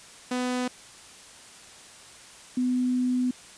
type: tone pair in turn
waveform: sawtooth / sine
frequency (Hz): 250 / 250.9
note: B3 / B3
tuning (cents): +21 / +28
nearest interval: unison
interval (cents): 7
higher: second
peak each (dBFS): -22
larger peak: neither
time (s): 0.31-0.68 / 2.57-3.31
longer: second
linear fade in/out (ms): 5
effects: white hiss -48 dBFS RMS until 3.57 s + resampled to 22050 Hz